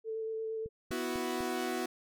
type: tone with vibrato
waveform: sine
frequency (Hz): 443.4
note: A4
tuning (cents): +13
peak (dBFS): -34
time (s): 0.04-0.69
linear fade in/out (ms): 50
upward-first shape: square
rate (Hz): 8.6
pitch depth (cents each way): 9
type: click train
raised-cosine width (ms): 5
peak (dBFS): -34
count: 4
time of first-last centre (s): 0.66-1.406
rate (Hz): 4.02
type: chord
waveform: sawtooth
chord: B suspended fourth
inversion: none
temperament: equal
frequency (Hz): 246.9 / 329.6 / 370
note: B3 / E4 / F#4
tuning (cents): 0 / 0 / 0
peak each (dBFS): -34 / -35 / -32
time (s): 0.91-1.86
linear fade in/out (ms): 5
effects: none